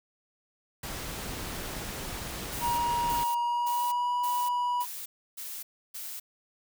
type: noise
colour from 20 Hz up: pink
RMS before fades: -37 dBFS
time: 0.83-3.24 s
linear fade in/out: 5 ms
type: noise bursts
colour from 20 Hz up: blue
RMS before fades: -39 dBFS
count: 7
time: 2.52-6.2 s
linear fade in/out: 10 ms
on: 260 ms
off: 310 ms
type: tone with pitch glide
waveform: triangle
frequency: 950 to 976.1 Hz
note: A#5 to B5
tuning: +33 to -21 cents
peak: -24 dBFS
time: 2.6-4.86 s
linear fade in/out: 50 ms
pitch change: +46 cents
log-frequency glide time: 3.34-4.11 s
effects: none